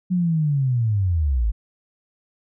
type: linear sweep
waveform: sine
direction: down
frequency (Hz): 185 to 49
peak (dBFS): -17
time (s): 0.1-1.52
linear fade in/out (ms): 20
effects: none